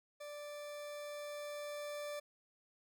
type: tone with level ramp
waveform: 40% pulse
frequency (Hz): 587.3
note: D5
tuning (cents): 0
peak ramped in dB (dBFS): -45 to -40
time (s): 0.2-2.2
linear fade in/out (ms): 10
effects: none